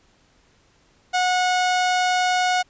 sawtooth tone, 730 Hz, F#5, 24 cents flat, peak -14 dBFS, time 1.13-2.63 s, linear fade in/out 20 ms, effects pink hiss -59 dBFS RMS until 2.69 s + resampled to 16000 Hz

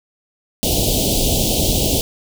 pink band-stop noise, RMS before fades -17 dBFS, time 0.63-2.01 s, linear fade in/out 0 ms, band 730 to 2900 Hz, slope 48 dB/octave, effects none

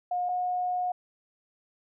sine tone pair in turn, 717 / 723.7 Hz, F5 / F#5, +45 / -39 cents, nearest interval unison, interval 16 cents, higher second, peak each -26 dBFS, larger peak neither, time 0.11-0.29 / 0.29-0.92 s, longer second, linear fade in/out 5 ms, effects none

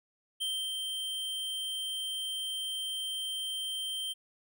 square tone with ADSR envelope, 3136 Hz, G7, in tune, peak -31 dBFS, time 0.4-4.14 s, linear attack 19 ms, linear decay 290 ms, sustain -3 dB, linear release 24 ms, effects none

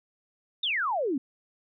sine exponential sweep, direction down, 3800 to 246.9 Hz, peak -25 dBFS, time 0.63-1.18 s, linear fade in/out 5 ms, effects none

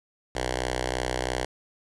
5% pulse tone with notch filter, 63 Hz, B1, 35 cents sharp, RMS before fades -29 dBFS, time 0.35-1.45 s, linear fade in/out 5 ms, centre 190 Hz, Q 0.59, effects resampled to 22050 Hz + 8-bit

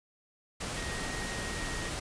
sine tone in noise, 1877 Hz, A#6, 11 cents sharp, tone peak -41 dBFS, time 0.76-1.9 s, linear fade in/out 10 ms, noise pink, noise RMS -36 dBFS, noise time 0.6-2 s, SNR -8 dB, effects resampled to 22050 Hz

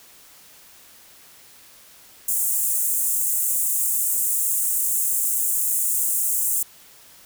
pink high-pass noise, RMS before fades -22 dBFS, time 2.28-6.63 s, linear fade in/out 5 ms, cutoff 7400 Hz, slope 48 dB/octave, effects white hiss -49 dBFS RMS until 7.25 s

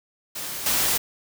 white noise with level steps, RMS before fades -32 / -22 dBFS, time 0.35-0.98 s, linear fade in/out 10 ms, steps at 0.66 s, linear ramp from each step 2 ms, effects none

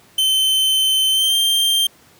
45% pulse tone with pitch glide, 3079 to 3167 Hz, G7 to G7, -32 to +17 cents, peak -14 dBFS, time 0.18-1.87 s, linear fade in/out 5 ms, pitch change +49 cents, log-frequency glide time 1.11-1.35 s, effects pink hiss -50 dBFS RMS until 2.19 s + high-pass 100 Hz 12 dB/octave

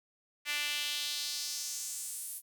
sawtooth tone with high-pass filter sweep, 293.7 Hz, D4, in tune, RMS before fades -37 dBFS, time 0.45-2.42 s, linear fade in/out 50 ms, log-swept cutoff 2200 to 11000 Hz, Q 2.2, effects none

